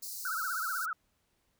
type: high-pass noise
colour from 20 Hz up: white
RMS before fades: -41 dBFS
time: 0.02-0.86 s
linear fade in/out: 10 ms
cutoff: 4100 Hz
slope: 96 dB/octave
type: tone with vibrato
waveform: sine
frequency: 1393 Hz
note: F6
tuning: 5 cents flat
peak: -32 dBFS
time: 0.25-0.93 s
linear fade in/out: 2 ms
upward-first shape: triangle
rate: 16 Hz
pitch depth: 190 cents each way
effects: pink hiss -75 dBFS RMS until 1.59 s